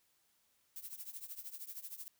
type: noise with tremolo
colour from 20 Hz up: violet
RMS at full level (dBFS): -44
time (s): 0.76-2.08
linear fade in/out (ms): 0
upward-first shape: triangle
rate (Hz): 13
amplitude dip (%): 90
effects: white hiss -75 dBFS RMS until 2.19 s